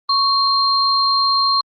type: tone pair together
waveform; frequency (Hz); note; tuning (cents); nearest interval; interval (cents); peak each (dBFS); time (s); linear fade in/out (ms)
sine; 1108.7 / 4186; C#6 / C8; 0 / 0; octave + major seventh; 2300; -16; 0.09-1.61; 5
effects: Opus 24 kbps